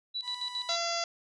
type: tone with tremolo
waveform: sine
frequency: 3945 Hz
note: B7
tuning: 3 cents flat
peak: -31 dBFS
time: 0.14-0.78 s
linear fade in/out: 20 ms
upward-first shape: square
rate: 7.3 Hz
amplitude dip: 75%
type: tone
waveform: sawtooth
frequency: 987.8 Hz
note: B5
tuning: in tune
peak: -38 dBFS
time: 0.22-0.77 s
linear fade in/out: 50 ms
type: harmonic tone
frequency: 681 Hz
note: F5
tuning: 44 cents flat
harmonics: 1 / 2 / 3 / 4 / 5 / 6 / 7 / 8 / 9 / 10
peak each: -34 / -38 / -41 / -43 / -40 / -45 / -35 / -43 / -40 / -45 dBFS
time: 0.69-1.04 s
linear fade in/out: 2 ms
effects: resampled to 22050 Hz